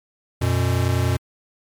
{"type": "tone pair together", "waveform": "square", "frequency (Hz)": [90.41, 120.9], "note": ["F#2", "B2"], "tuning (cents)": [-40, -36], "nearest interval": "perfect fourth", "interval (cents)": 504, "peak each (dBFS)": -21, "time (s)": [0.41, 1.17], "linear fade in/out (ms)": 10, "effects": ["MP3 96 kbps"]}